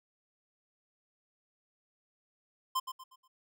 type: tone with echo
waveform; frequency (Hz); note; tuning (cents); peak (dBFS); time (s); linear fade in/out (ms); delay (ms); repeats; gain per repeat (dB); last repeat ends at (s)
square; 1041; C6; -9; -29; 2.75-2.8; 10; 120; 4; -9; 3.28
effects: none